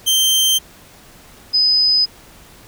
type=tone pair in turn; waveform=sawtooth / sine; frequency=3136 / 5017 Hz; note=G7 / D#8; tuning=0 / +13 cents; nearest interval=minor sixth; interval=813 cents; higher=second; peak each=-9 / -11 dBFS; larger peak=first; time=0.06-0.59 / 1.53-2.06 s; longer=neither; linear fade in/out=20 ms; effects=pink hiss -44 dBFS RMS until 2.67 s